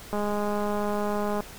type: click train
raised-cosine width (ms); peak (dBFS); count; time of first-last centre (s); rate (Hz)
1; -16; 265; 0.13-1.405; 207
effects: pink hiss -44 dBFS RMS until 1.58 s